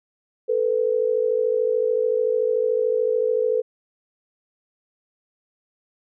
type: tone pair together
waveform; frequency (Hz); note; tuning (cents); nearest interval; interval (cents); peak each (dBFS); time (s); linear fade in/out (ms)
sine; 442.4 / 496; A4 / B4; +9 / +7; major second; 198; -21; 0.48-3.62; 20
effects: none